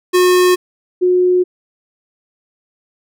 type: tone pair in turn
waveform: square / sine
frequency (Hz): 362.4 / 362.4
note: F#4 / F#4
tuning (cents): -36 / -36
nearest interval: unison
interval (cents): 0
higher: neither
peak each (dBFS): -9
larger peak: neither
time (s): 0.13-0.56 / 1.01-1.44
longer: neither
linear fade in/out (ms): 20
effects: none